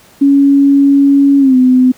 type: tone with pitch glide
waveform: sine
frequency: 279.2 to 254.6 Hz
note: C#4 to C4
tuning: +13 to -47 cents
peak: -4 dBFS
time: 0.21-1.92 s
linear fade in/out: 10 ms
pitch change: -160 cents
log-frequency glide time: 1.39-1.56 s
effects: pink hiss -43 dBFS RMS until 1.97 s + high-pass 80 Hz 12 dB/octave